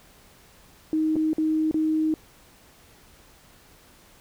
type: tone with dropouts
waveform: sine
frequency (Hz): 313.4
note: D#4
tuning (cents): +13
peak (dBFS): -20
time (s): 0.93-2.14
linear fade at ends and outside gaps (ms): 1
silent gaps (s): 1.157-1.164 / 1.332-1.382 / 1.712-1.743
effects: pink hiss -54 dBFS RMS until 4.2 s